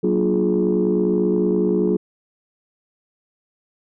sine tone cluster, 187.1 / 235.9 / 296.6 / 351.4 / 421.8 Hz, F#3 / A#3 / D4 / F4 / G#4, +20 / +21 / +17 / +11 / +27 cents, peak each -20 / -25 / -25 / -20 / -20 dBFS, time 0.03-1.97 s, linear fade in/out 10 ms, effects tanh soft clip ceiling -9 dBFS

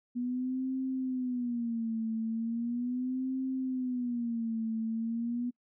sine tone with vibrato, 242 Hz, B3, 35 cents flat, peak -30 dBFS, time 0.15-5.51 s, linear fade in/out 20 ms, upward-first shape sine, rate 0.38 Hz, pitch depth 140 cents each way, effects noise-tail reverb RT60 0.1 s tail -25 dB re dry

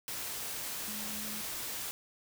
sine tone in noise, 212.2 Hz, G#3, 38 cents sharp, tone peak -45 dBFS, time 0.88-1.41 s, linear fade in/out 0 ms, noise white, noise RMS -39 dBFS, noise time 0.08-1.91 s, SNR -9 dB, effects none

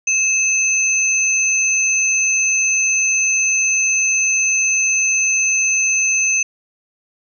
sine tone pair together, 2600 / 6184 Hz, E7 / G8, -24 / -24 cents, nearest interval octave + minor third, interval 1500 cents, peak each -17 / -16 dBFS, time 0.07-6.43 s, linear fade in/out 5 ms, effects none

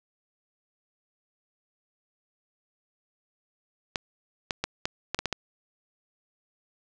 clicks, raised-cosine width 0.2 ms, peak -10 dBFS, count 8, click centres 3.958 / 4.508 / 4.64 / 4.855 / 5.146 / 5.19 / 5.257 / 5.327 s, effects resampled to 24000 Hz + 7-bit

